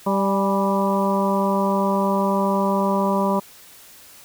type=harmonic tone with a mistuned harmonic; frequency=196.2 Hz; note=G3; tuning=2 cents sharp; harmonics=1 / 2 / 3 / 4 / 5 / 6; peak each=-21 / -26 / -24 / -31 / -23 / -30 dBFS; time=0.06-3.4 s; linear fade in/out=10 ms; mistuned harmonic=4; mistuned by=+57 cents; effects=white hiss -46 dBFS RMS until 4.24 s